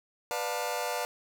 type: chord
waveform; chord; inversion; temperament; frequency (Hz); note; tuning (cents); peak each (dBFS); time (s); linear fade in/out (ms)
sawtooth; B half-diminished seventh; none; just; 493.9 / 592.7 / 711.2 / 889; B4 / D5 / F5 / A5; 0 / +16 / +31 / +18; -32; 0.31-1.05; 0
effects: none